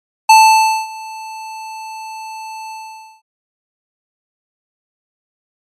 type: tone with ADSR envelope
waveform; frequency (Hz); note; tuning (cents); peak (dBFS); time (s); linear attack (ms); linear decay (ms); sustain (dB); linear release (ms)
square; 880; A5; 0; -3; 0.29-3.22; 7; 570; -24; 510
effects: low-pass 10000 Hz 12 dB/octave + MP3 64 kbps